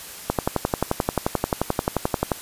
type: click train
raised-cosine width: 1 ms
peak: -5 dBFS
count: 24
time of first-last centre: 0.3-2.318 s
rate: 11.4 Hz
effects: white hiss -38 dBFS RMS until 2.41 s + resampled to 32000 Hz